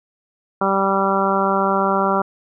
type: harmonic tone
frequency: 194.9 Hz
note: G3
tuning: 10 cents flat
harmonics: 1 / 2 / 3 / 4 / 5 / 6 / 7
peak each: -23 / -23 / -23 / -23 / -23 / -23 / -23 dBFS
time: 0.61-2.22 s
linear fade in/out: 5 ms
effects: none